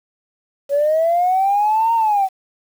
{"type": "linear two-way sweep", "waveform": "sine", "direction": "up then down", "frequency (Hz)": [554.4, 928, 749], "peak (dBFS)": -12, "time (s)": [0.69, 2.29], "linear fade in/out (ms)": 50, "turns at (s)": 1.94, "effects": ["tanh soft clip ceiling -9 dBFS", "7-bit"]}